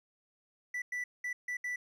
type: tone bursts at uneven times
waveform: triangle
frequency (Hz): 1972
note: B6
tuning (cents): -3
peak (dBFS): -32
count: 5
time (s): 0.74-0.82 / 0.92-1.04 / 1.24-1.33 / 1.48-1.57 / 1.64-1.76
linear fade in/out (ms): 5
effects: none